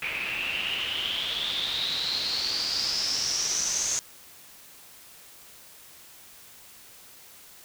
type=noise with low-pass filter sweep; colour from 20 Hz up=white; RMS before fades=-29 dBFS; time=0.02-3.99 s; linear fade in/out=0 ms; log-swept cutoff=2400 to 6600 Hz; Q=9.5; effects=white hiss -50 dBFS RMS until 7.64 s